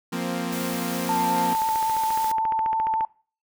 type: chord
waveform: sawtooth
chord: F suspended fourth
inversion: none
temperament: equal with one note detuned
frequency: 175.32 / 233.1 / 261.6 Hz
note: F3 / Bb3 / C4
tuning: +7 / 0 / 0 cents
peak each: -26 / -26 / -27 dBFS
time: 0.12-1.54 s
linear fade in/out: 10 ms
type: noise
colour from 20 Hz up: white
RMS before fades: -36 dBFS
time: 0.52-2.32 s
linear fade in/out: 5 ms
type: tone with vibrato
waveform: sine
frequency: 886 Hz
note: A5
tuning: 12 cents sharp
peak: -21 dBFS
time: 1.09-3.05 s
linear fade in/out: 2 ms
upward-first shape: square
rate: 9.1 Hz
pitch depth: 11 cents each way
type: click train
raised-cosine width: 0.5 ms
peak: -19 dBFS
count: 22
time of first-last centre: 1.55-3.008 s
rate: 14.4 Hz
effects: noise-tail reverb RT60 0.4 s tail -22 dB re dry